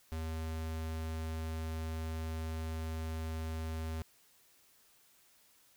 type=tone; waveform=square; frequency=80.2 Hz; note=E2; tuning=47 cents flat; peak=-37 dBFS; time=0.12-4.02 s; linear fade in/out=0 ms; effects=white hiss -66 dBFS RMS until 5.76 s